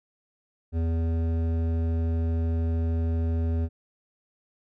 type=tone with hard clipping; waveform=triangle; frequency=82.41 Hz; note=E2; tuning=in tune; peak=-25 dBFS; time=0.72-3.69 s; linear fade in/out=50 ms; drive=16 dB; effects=none